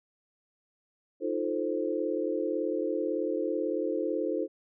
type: chord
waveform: sine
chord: F dominant seventh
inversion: third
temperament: equal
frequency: 311.1 / 349.2 / 440 / 523.3 Hz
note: Eb4 / F4 / A4 / C5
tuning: 0 / 0 / 0 / 0 cents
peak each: -33 dBFS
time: 1.2-4.48 s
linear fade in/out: 50 ms
effects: none